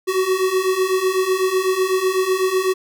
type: beating tone pair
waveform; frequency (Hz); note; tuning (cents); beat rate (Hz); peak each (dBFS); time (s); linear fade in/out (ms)
square; 370 / 378; F#4 / F#4; 0 / +37; 8; -22 / -19; 0.07-2.74; 20
effects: none